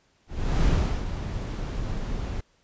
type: noise with ADSR envelope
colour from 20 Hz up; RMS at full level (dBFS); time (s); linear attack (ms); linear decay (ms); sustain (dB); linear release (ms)
brown; -20; 0.27-2.41; 390; 370; -10; 8
effects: pink hiss -65 dBFS RMS until 2.63 s + resampled to 16000 Hz